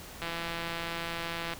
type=click train; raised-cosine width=0.3 ms; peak=-19 dBFS; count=222; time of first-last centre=0.22-1.535 s; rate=168 Hz; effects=pink hiss -46 dBFS RMS until 1.59 s